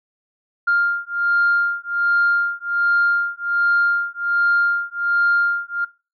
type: beating tone pair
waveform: sine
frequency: 1400 / 1401.3 Hz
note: F6 / F6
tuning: +4 / +5 cents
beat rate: 1.3 Hz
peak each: -19 dBFS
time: 0.67-5.85 s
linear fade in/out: 10 ms
effects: noise-tail reverb RT60 0.3 s tail -20 dB re dry + tanh soft clip ceiling -9 dBFS